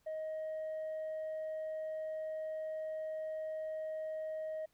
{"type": "tone with tanh clipping", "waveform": "sine", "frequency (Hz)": 628, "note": "D#5", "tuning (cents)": 16, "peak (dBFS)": -38, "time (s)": [0.06, 4.66], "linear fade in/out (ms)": 10, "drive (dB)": 1, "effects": ["pink hiss -75 dBFS RMS until 4.73 s"]}